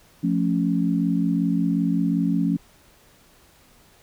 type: chord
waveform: sine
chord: F augmented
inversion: none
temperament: equal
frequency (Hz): 174.61 / 220 / 277.2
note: F3 / A3 / C#4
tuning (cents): 0 / 0 / 0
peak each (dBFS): -22 / -25 / -23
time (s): 0.23-2.57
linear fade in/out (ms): 10
effects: pink hiss -55 dBFS RMS until 4.02 s